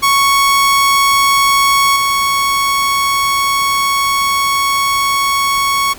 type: tone with level steps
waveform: sawtooth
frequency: 1108.7 Hz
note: C#6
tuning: in tune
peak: -5 / -8 dBFS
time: 0.02-5.94 s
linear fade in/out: 20 ms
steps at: 1.96 s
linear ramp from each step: 2 ms
effects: pink hiss -35 dBFS RMS until 5.98 s